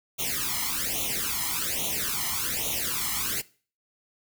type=noise with flanger; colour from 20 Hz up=white; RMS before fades=-29 dBFS; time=0.18-3.42 s; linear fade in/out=20 ms; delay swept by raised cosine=0.3 to 0.98 ms; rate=1.2 Hz; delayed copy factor=+0.95; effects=noise-tail reverb RT60 0.4 s tail -20 dB re dry